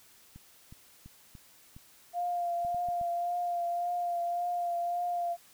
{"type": "clicks", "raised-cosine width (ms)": 5, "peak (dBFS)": -36, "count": 9, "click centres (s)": [0.36, 0.725, 1.06, 1.352, 1.765, 2.649, 2.746, 2.887, 3.013]}
{"type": "tone with vibrato", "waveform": "sine", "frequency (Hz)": 698.5, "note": "F5", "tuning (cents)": 0, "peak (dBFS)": -29, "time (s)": [2.13, 5.37], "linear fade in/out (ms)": 50, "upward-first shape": "triangle", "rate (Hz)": 1.8, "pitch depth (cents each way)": 24}
{"effects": ["white hiss -59 dBFS RMS until 5.53 s"]}